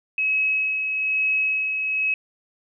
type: tone with tremolo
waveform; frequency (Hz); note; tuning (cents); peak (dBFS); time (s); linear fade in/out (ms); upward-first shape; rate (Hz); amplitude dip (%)
sine; 2563; E7; -49; -18; 0.18-2.14; 2; sine; 1.1; 40
effects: none